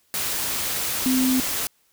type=tone in noise; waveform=sine; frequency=257.7 Hz; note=C4; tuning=26 cents flat; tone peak=-18 dBFS; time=1.06-1.4 s; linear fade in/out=0 ms; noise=white; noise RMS=-26 dBFS; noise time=0.14-1.67 s; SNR=+5 dB; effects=white hiss -64 dBFS RMS until 1.92 s